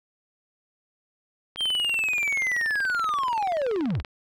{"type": "click train", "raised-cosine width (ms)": 0.3, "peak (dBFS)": -20, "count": 53, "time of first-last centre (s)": [1.56, 4.048], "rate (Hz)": 20.9}
{"type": "linear sweep", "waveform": "triangle", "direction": "down", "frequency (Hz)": [3200, 36.71], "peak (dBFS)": -21, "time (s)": [1.57, 4.03], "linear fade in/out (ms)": 50}
{"effects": []}